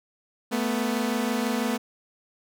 sawtooth tone pair together, 220.8 / 246.9 Hz, A3 / B3, +6 / 0 cents, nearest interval major second, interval 194 cents, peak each -23 / -23 dBFS, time 0.51-1.78 s, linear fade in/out 20 ms, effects none

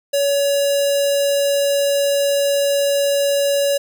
square tone with notch filter, 564 Hz, C#5, 30 cents sharp, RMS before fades -17 dBFS, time 0.13-3.78 s, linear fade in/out 10 ms, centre 1300 Hz, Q 0.53, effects none

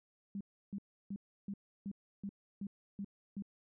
sine tone bursts, 199.4 Hz, G3, 30 cents sharp, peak -38 dBFS, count 9, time 0.35-3.423 s, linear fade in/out 2 ms, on 57 ms, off 320 ms, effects none

